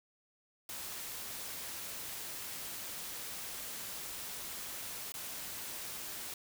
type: noise with dropouts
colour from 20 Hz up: white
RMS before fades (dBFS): -43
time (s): 0.69-6.34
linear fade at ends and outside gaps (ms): 2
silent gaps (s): 5.121-5.14
effects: none

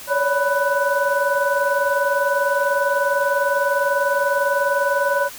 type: tone cluster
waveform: sine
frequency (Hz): 556 / 576 / 987 / 1493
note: C#5 / D5 / B5 / F#6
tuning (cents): +5 / -34 / -1 / +15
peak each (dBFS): -22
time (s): 0.07-5.3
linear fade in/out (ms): 50
effects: white hiss -37 dBFS RMS until 5.38 s

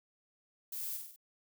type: noise with echo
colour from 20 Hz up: violet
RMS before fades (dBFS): -41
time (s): 0.72-0.97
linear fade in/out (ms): 5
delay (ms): 48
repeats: 4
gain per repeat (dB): -4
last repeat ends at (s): 1.162
effects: none

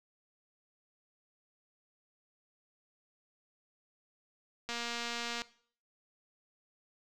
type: click train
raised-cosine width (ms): 0.2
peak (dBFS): -21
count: 173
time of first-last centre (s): 4.69-5.419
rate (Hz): 236
effects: noise-tail reverb RT60 0.5 s tail -18 dB re dry

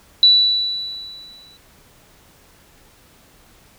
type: tone with exponential decay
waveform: sine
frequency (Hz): 3951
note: B7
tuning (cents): 0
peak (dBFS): -6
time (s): 0.23-1.57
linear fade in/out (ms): 1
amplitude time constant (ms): 290
effects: pink hiss -51 dBFS RMS until 3.78 s

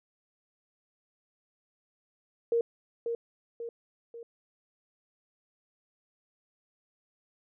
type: tone with echo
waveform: sine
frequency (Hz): 466.2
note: A#4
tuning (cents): 0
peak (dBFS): -23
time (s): 2.52-2.61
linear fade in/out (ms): 2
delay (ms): 540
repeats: 3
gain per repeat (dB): -6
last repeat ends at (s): 4.23
effects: none

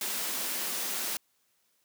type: high-pass noise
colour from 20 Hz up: white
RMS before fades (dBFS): -33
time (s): 0.01-1.17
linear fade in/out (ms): 2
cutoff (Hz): 170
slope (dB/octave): 96
effects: white hiss -72 dBFS RMS until 1.84 s + high-pass 100 Hz 12 dB/octave

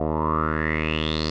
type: tone with low-pass filter sweep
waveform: 10% pulse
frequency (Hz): 78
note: D#2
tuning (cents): +5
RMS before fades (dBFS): -24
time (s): 0-1.3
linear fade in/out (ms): 5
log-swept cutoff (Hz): 690 to 4800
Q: 7.5
effects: none

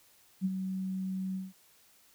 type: tone with ADSR envelope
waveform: sine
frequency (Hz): 188.8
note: F#3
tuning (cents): +35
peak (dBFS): -25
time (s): 0.41-1.53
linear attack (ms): 41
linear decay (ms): 38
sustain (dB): -7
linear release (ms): 180
effects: white hiss -63 dBFS RMS until 2.14 s

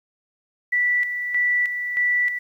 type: tone with tremolo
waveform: sine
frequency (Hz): 1964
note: B6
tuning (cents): -10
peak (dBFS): -17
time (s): 0.72-2.39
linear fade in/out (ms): 10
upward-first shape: square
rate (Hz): 1.6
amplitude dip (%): 55
effects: 9-bit

